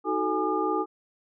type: tone cluster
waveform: sine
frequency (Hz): 315.1 / 373 / 438.1 / 831 / 1208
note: D#4 / F#4 / A4 / G#5 / D6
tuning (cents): +22 / +14 / -7 / +1 / +48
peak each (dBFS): -30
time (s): 0.04-0.86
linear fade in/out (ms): 50
effects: none